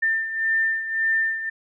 sine beating tone pair, 1794 / 1795.8 Hz, A6 / A6, +33 / +35 cents, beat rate 1.8 Hz, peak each -21 / -27 dBFS, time 0.02-1.5 s, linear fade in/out 10 ms, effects none

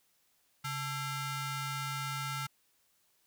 sawtooth ring-modulated tone, 740 Hz, F#5, in tune, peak -28 dBFS, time 0.64-2.47 s, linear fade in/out 10 ms, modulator 602 Hz, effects white hiss -72 dBFS RMS until 3.26 s

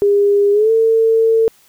sine tone with pitch glide, 405.3 to 449.7 Hz, G#4 to A4, -42 to +38 cents, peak -9 dBFS, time 0.02-1.48 s, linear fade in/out 0 ms, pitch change +180 cents, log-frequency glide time 0.52-0.71 s, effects white hiss -51 dBFS RMS until 1.68 s

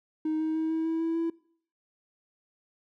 triangle tone with pitch steps, 312.6 / 315.7 / 318.8 / 321.9 / 325.1 / 328.3 / 331.6 Hz, D#4 / D#4 / D#4 / E4 / E4 / E4 / E4, +8 / +25 / +42 / -41 / -24 / -7 / +10 cents, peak -23 dBFS, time 0.25-1.3 s, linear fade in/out 5 ms, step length 150 ms, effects noise-tail reverb RT60 0.6 s tail -25 dB re dry + tanh soft clip ceiling -21 dBFS

